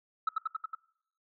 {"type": "tone with echo", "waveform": "sine", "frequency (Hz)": 1300, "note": "E6", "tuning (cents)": -24, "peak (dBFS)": -23, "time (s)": [0.27, 0.29], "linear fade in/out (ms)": 5, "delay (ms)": 92, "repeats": 5, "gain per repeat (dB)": -2, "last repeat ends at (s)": 0.75, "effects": ["noise-tail reverb RT60 0.7 s tail -22 dB re dry", "tanh soft clip ceiling -23 dBFS"]}